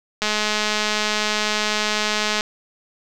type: click train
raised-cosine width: 0.2 ms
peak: -4 dBFS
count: 465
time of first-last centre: 0.22-2.409 s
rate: 212 Hz
effects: none